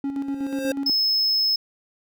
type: tone with tremolo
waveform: triangle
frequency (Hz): 277.2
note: C#4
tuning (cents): 0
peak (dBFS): -21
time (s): 0.04-0.9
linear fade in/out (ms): 2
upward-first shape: square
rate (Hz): 8.2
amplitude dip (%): 50
type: tone with exponential growth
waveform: square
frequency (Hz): 531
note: C5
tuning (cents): +25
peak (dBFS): -22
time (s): 0.16-0.72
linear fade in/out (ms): 2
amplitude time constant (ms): 120
type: tone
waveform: triangle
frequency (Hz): 5190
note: E8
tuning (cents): -28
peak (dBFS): -17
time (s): 0.86-1.56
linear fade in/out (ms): 5
effects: none